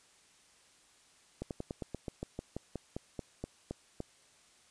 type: slowing click train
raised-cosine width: 2 ms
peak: -24 dBFS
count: 16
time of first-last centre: 1.42-4.004 s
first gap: 88 ms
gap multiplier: 1.09
effects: white hiss -64 dBFS RMS until 4.7 s + resampled to 22050 Hz